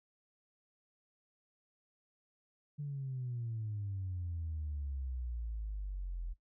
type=exponential sweep; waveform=sine; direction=down; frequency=148.1 to 41.2 Hz; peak=-36 dBFS; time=2.78-6.34 s; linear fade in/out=20 ms; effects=noise-tail reverb RT60 0.1 s tail -17 dB re dry + tanh soft clip ceiling -32 dBFS